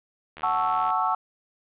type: click train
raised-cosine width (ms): 0.3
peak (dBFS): -24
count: 43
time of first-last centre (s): 0.37-0.904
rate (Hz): 78.7
type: chord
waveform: sine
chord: F# minor seventh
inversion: none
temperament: equal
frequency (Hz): 740 / 880 / 1108.7 / 1318.5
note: F#5 / A5 / C#6 / E6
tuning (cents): 0 / 0 / 0 / 0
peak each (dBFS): -27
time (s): 0.43-1.15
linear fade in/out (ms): 5
effects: resampled to 8000 Hz + 9-bit